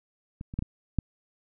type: clicks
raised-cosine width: 5 ms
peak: -25 / -26 / -15 / -19 / -12 dBFS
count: 5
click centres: 0.411 / 0.539 / 0.59 / 0.624 / 0.987 s
effects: none